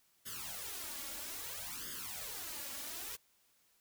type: noise with flanger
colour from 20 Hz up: white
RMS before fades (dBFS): -44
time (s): 0.25-3.17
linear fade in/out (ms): 20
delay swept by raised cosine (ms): 0.6 to 3.6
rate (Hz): 0.61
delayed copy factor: +1
effects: white hiss -72 dBFS RMS until 3.8 s